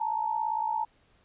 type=tone pair together; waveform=sine; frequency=867 / 924.7 Hz; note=A5 / A#5; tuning=-26 / -14 cents; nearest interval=minor second; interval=112 cents; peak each=-29 / -30 dBFS; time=0-0.85 s; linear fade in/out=10 ms; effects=pink hiss -65 dBFS RMS until 1.24 s + resampled to 8000 Hz